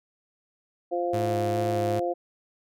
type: harmonic tone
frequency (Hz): 174.61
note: F3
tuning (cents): 0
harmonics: 2 / 3 / 4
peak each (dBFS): -29 / -29 / -29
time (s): 0.91-2.14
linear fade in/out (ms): 20
type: tone with vibrato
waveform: sawtooth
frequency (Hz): 106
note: G#2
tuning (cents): +36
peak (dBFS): -25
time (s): 1.13-2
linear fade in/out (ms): 10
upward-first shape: square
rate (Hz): 2.4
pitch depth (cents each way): 19
effects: none